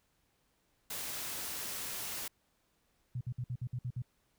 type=noise; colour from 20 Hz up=white; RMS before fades=-40 dBFS; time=0.9-2.28 s; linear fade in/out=5 ms
type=tone bursts; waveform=sine; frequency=123.47 Hz; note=B2; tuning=in tune; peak=-34 dBFS; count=8; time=3.15-4.021 s; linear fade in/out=5 ms; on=59 ms; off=57 ms
effects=pink hiss -75 dBFS RMS until 4.38 s